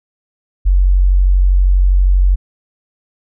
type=tone; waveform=sine; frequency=46.25 Hz; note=F#1; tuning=in tune; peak=-7 dBFS; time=0.65-2.36 s; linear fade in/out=20 ms; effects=none